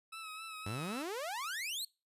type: tone with vibrato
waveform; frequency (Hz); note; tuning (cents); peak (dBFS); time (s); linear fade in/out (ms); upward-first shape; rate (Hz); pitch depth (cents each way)
20% pulse; 1295; E6; -31; -39; 0.12-1.03; 10; sine; 3.8; 43
type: exponential sweep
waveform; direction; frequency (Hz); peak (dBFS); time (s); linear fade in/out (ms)
sawtooth; up; 93.8 to 4435; -34; 0.66-1.85; 5
effects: noise-tail reverb RT60 0.3 s tail -25 dB re dry + resampled to 32000 Hz